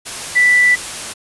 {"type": "tone in noise", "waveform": "sine", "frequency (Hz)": 1975.5, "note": "B6", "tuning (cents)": 0, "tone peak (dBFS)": -8, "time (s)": [0.35, 0.76], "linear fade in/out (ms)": 20, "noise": "white", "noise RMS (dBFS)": -26, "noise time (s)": [0.05, 1.14], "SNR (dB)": 15, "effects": ["resampled to 24000 Hz"]}